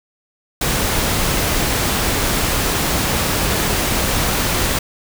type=noise; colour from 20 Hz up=pink; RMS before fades=-18 dBFS; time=0.61-4.79 s; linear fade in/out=5 ms; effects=none